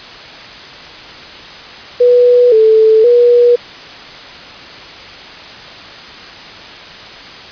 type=tone with pitch steps; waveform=sine; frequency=490 / 439.4 / 482.2 Hz; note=B4 / A4 / B4; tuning=-14 / -2 / -41 cents; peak=-4 dBFS; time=2-3.56 s; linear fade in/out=10 ms; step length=520 ms; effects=white hiss -31 dBFS RMS until 7.51 s + resampled to 11025 Hz